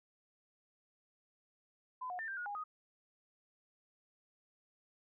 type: tone with pitch steps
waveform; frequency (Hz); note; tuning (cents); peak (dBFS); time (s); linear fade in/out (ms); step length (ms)
sine; 1012 / 724 / 1792 / 1580 / 1445 / 818 / 1248; B5 / F#5 / A6 / G6 / F#6 / G#5 / D#6; +42 / -38 / +31 / +13 / -41 / -26 / +5; -39; 2.01-2.64; 10; 90
effects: none